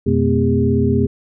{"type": "tone cluster", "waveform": "sine", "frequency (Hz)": [88.3, 123.9, 218.1, 254.6, 403.8], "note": ["F2", "B2", "A3", "C4", "G#4"], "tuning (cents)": [20, 6, -15, -47, -49], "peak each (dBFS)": -19, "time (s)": [0.06, 1.07], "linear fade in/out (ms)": 10, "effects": []}